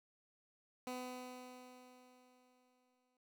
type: tone with exponential decay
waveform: 15% pulse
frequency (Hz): 251.6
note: B3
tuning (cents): +32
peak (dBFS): -35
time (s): 0.87-3.17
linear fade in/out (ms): 1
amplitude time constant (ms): 500
effects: none